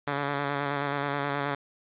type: tone with vibrato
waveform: 5% pulse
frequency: 142.2 Hz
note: C#3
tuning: 45 cents sharp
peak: -16 dBFS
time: 0.07-1.55 s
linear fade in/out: 5 ms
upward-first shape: square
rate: 9.4 Hz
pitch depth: 26 cents each way
effects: resampled to 8000 Hz + 8-bit